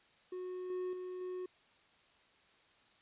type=tone with level steps; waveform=triangle; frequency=365.8 Hz; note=F#4; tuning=20 cents flat; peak=-38 / -34 / -39 / -37 dBFS; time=0.32-1.46 s; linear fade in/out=5 ms; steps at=0.7 / 0.93 / 1.21 s; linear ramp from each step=2 ms; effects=white hiss -67 dBFS RMS until 3.01 s + resampled to 8000 Hz